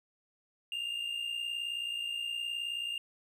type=tone pair together; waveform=triangle; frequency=2754 / 2813 Hz; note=F7 / F7; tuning=-25 / +12 cents; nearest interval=unison; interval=37 cents; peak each=-40 / -33 dBFS; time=0.72-2.98 s; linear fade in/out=2 ms; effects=none